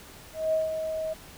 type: tone with ADSR envelope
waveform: sine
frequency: 634 Hz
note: D#5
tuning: 32 cents sharp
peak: -21 dBFS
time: 0.33-1.14 s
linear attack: 200 ms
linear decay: 160 ms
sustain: -7 dB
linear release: 14 ms
effects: pink hiss -48 dBFS RMS until 1.37 s